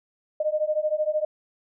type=beating tone pair; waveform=sine; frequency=606 / 619 Hz; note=D#5 / D#5; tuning=-46 / -9 cents; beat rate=13 Hz; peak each=-25 dBFS; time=0.4-1.25 s; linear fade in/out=5 ms; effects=none